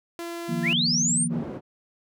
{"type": "tone", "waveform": "sawtooth", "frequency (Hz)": 340, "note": "F4", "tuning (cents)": -46, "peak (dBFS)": -28, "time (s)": [0.19, 0.73], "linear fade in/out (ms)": 0}
{"type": "chord", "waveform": "sine", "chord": "Eb suspended second", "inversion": "none", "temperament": "equal with one note detuned", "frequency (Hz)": [155.56, 174.61, 236.3], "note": ["Eb3", "F3", "Bb3"], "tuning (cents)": [0, 0, 24], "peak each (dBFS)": [-31, -29, -28], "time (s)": [0.48, 1.43], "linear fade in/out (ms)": 20}
{"type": "linear sweep", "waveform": "sine", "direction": "up", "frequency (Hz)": [1578, 9397], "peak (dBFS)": -21, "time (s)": [0.62, 1.28], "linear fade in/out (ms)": 50}
{"type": "band-pass noise", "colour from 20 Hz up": "white", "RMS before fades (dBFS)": -35, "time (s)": [1.29, 1.61], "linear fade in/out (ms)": 50, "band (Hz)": [120, 390], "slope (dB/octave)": 12}
{"effects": []}